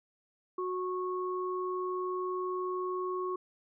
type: tone pair together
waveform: sine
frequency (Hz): 367.1 / 1100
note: F#4 / C#6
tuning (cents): -14 / -14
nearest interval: octave + perfect fifth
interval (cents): 1900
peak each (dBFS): -33 / -36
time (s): 0.58-3.36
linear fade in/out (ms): 5
effects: none

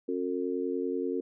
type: harmonic tone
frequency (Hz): 90.3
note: F#2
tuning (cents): -42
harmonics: 3 / 4 / 5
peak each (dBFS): -33 / -33 / -33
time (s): 0.08-1.21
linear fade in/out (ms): 10
effects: none

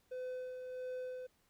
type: tone with tremolo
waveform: triangle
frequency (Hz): 507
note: B4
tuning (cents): +45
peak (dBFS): -37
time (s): 0.11-1.27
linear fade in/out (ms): 10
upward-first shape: sine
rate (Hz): 1.5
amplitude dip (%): 40
effects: pink hiss -74 dBFS RMS until 1.49 s

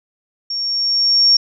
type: tone with level ramp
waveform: sine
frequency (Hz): 5520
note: F8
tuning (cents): -21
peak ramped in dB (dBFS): -20 to -7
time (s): 0.5-1.37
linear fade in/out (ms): 5
effects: none

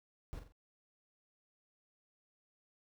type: noise with echo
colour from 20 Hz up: brown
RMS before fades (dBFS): -43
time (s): 0.33-0.39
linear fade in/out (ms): 0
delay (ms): 44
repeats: 3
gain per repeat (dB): -7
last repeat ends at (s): 0.522
effects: none

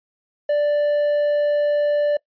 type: tone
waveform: triangle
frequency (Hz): 587.3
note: D5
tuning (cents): 0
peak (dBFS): -14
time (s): 0.49-2.17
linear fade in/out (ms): 5
effects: noise-tail reverb RT60 0.1 s tail -23 dB re dry + resampled to 11025 Hz

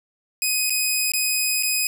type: tone with dropouts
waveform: 10% pulse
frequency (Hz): 2508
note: D#7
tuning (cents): +13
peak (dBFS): -11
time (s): 0.42-1.87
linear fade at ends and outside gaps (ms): 1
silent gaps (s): 0.697-0.704 / 1.119-1.136 / 1.626-1.632
effects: none

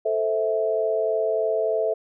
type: chord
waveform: sine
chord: A minor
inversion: none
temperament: equal with one note detuned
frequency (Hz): 440 / 523.3 / 653.6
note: A4 / C5 / E5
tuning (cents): 0 / 0 / -15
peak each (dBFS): -24 / -29 / -23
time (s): 0.05-1.94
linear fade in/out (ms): 10
effects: none

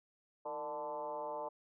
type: tone with frequency modulation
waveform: sine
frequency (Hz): 740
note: F#5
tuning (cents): 0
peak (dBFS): -38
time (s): 0.45-1.49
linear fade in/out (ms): 10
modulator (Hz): 141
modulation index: 2
effects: none

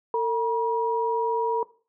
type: tone pair together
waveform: sine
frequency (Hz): 452.4 / 958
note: A4 / A#5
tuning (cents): +48 / +47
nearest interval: octave + minor second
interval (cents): 1299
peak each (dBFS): -24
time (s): 0.14-1.63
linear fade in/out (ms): 2
effects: noise-tail reverb RT60 0.4 s tail -19 dB re dry

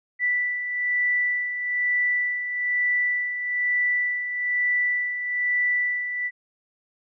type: beating tone pair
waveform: sine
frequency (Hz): 1971 / 1972.1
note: B6 / B6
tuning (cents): -4 / -3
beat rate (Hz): 1.1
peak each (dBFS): -30 / -22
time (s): 0.19-6.31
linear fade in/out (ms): 50
effects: none

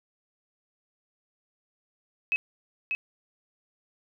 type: tone with echo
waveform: sine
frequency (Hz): 2565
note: E7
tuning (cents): -48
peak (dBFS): -22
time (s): 2.32-2.36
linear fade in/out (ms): 0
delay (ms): 590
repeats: 1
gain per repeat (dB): -4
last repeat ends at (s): 2.95
effects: none

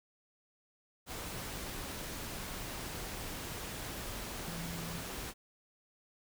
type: tone in noise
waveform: sine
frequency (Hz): 168.6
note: E3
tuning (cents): +39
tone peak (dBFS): -42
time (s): 4.44-5.02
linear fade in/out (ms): 50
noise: pink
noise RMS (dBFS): -42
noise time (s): 1.06-5.34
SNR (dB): -3
effects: none

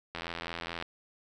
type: click train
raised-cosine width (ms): 0.3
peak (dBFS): -20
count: 58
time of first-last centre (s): 0.15-0.825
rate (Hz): 84.5
effects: none

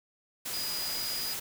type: tone in noise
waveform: sine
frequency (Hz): 4921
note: D#8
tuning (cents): -20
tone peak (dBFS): -34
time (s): 0.53-1.34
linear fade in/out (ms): 10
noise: white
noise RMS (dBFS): -36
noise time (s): 0.45-1.4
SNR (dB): -1
effects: none

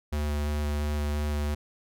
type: tone with vibrato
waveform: square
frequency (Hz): 74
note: D2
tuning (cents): +14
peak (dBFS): -27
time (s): 0.12-1.55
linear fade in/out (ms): 10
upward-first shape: square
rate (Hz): 2.9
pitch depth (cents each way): 9
effects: none

